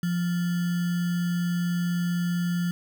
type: tone with sample-and-hold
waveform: sine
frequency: 174.61 Hz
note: F3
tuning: in tune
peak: -23 dBFS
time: 0.03-2.71 s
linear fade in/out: 2 ms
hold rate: 1575 Hz
effects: none